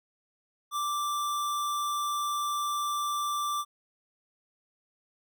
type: tone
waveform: square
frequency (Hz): 1174.7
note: D6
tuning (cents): 0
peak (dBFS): -29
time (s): 0.71-3.65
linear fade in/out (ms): 50
effects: none